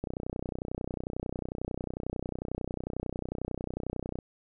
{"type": "click train", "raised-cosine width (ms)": 2, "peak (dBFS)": -20, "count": 130, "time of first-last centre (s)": [0.04, 4.188], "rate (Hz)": 31.1, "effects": []}